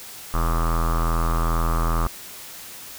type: tone with low-pass filter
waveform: square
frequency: 41.2 Hz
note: E1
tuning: in tune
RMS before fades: -21 dBFS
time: 0.34-2.07 s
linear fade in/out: 0 ms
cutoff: 1200 Hz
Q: 8.4
effects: white hiss -39 dBFS RMS until 2.98 s